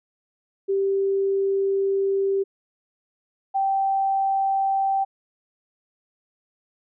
sine tone pair in turn, 391.5 / 779.4 Hz, G4 / G5, -2 / -10 cents, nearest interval octave, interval 1192 cents, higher second, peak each -19 dBFS, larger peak neither, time 0.68-2.44 / 3.54-5.05 s, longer first, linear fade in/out 20 ms, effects none

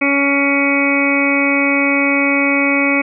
harmonic tone, 280 Hz, C#4, 18 cents sharp, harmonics 1 / 2 / 3 / 4 / 5 / 7 / 8 / 9, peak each -16 / -21 / -28 / -25 / -26 / -24 / -16 / -21 dBFS, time 0.01-3.02 s, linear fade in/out 10 ms, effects none

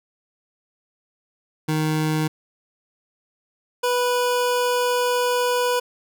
25% pulse tone pair in turn, 155.56 / 492 Hz, D#3 / B4, 0 / -7 cents, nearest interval octave + minor sixth, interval 1993 cents, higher second, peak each -16 / -15 dBFS, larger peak second, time 1.68-2.28 / 3.83-5.8 s, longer second, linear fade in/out 10 ms, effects none

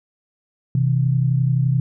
sine tone pair together, 128.33 / 160 Hz, C3 / D#3, -33 / +49 cents, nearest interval major third, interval 382 cents, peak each -16 / -21 dBFS, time 0.75-1.8 s, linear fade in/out 2 ms, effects none

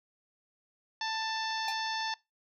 harmonic tone, 886 Hz, A5, 12 cents sharp, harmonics 1 / 2 / 3 / 4 / 5 / 6 / 7, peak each -35 / -38 / -44 / -40 / -41 / -41 / -50 dBFS, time 1.01-2.14 s, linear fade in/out 2 ms
square tone with exponential decay, 810 Hz, G#5, 43 cents flat, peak -32 dBFS, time 1.68-1.78 s, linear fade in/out 2 ms, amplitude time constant 21 ms
effects noise-tail reverb RT60 0.2 s tail -20 dB re dry

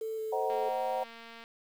sine tone with vibrato, 440 Hz, A4, in tune, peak -33 dBFS, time 0.01-0.69 s, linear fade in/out 5 ms, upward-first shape square, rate 2.9 Hz, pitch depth 9 cents each way
sine chord, C half-diminished seventh, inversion none, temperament just, 523.3 / 627.9 / 753.5 / 941.9 Hz, C5 / Eb5 / Gb5 / Bb5, 0 / +16 / +31 / +18 cents, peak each -34 / -38 / -33 / -37 dBFS, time 0.32-1.04 s, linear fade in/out 10 ms
click train, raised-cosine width 0.3 ms, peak -33 dBFS, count 217, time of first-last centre 0.5-1.439 s, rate 230 Hz
effects 9-bit

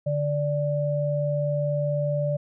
sine tone pair together, 145.9 / 585.8 Hz, D3 / D5, -11 / -5 cents, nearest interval 2 octaves, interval 2406 cents, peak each -25 dBFS, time 0.06-2.37 s, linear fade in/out 10 ms, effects none

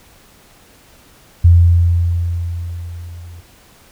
sine tone with level ramp, 86 Hz, F2, 26 cents flat, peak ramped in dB -3 to -32 dBFS, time 1.44-3.41 s, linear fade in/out 10 ms, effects pink hiss -47 dBFS RMS until 3.91 s

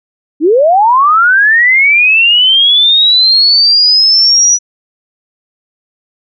sine linear sweep, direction up, 280 to 5900 Hz, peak -4 dBFS, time 0.4-4.59 s, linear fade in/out 50 ms, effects none

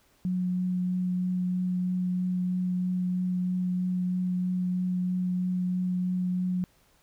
sine tone with vibrato, 181.7 Hz, F#3, 31 cents flat, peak -25 dBFS, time 0.25-6.64 s, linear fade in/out 0 ms, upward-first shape triangle, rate 3.1 Hz, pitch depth 10 cents each way, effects pink hiss -64 dBFS RMS until 7.02 s

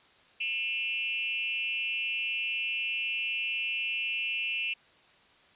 sine tone with frequency modulation, 2676 Hz, E7, 25 cents sharp, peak -29 dBFS, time 0.4-4.74 s, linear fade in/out 10 ms, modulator 253 Hz, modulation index 0.92, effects white hiss -60 dBFS RMS until 5.55 s + resampled to 8000 Hz

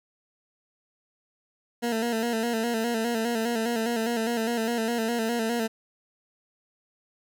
20% pulse tone with vibrato, 230.2 Hz, A#3, 22 cents flat, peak -20 dBFS, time 1.82-5.68 s, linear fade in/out 20 ms, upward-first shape square, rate 4.9 Hz, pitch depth 53 cents each way, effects none

